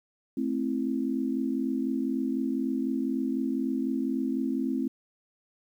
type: chord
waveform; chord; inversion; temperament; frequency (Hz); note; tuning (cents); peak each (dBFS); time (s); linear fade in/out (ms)
sine; A minor; none; just; 220 / 264 / 330; A3 / C4 / E4; 0 / +16 / +2; -32 / -28 / -33; 0.37-4.88; 5
effects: 10-bit